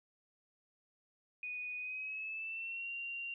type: tone with pitch glide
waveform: sine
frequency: 2478 to 2765 Hz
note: D#7 to F7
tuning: -8 to -18 cents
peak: -39 dBFS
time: 1.43-3.34 s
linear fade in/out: 2 ms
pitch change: +190 cents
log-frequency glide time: 1.77-2.91 s
effects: none